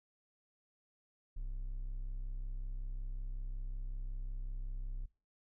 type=tone; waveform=triangle; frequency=32.7 Hz; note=C1; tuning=in tune; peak=-36 dBFS; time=1.36-5.06 s; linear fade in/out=10 ms; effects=noise-tail reverb RT60 0.3 s tail -20 dB re dry